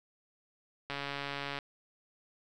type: click train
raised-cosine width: 0.3 ms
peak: -21 dBFS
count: 98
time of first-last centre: 0.9-1.588 s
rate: 141 Hz
effects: none